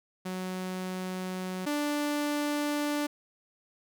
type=tone pair in turn; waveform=sawtooth; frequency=185 / 293.7 Hz; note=F#3 / D4; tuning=0 / 0 cents; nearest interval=minor sixth; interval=800 cents; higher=second; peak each=-29 / -24 dBFS; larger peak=second; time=0.25-1.66 / 1.66-3.07 s; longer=neither; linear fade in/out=10 ms; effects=none